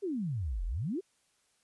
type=exponential two-way sweep; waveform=sine; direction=down then up; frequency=425.2 to 38.46 to 425.2 Hz; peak=-31 dBFS; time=0.02-1.01 s; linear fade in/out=20 ms; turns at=0.65 s; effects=white hiss -72 dBFS RMS until 1.63 s + resampled to 24000 Hz